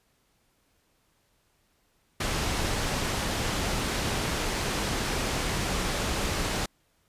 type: low-pass noise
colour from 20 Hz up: pink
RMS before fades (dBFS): -29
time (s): 2.2-6.66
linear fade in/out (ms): 5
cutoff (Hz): 8100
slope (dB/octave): 12
effects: pink hiss -69 dBFS RMS until 7.08 s + resampled to 32000 Hz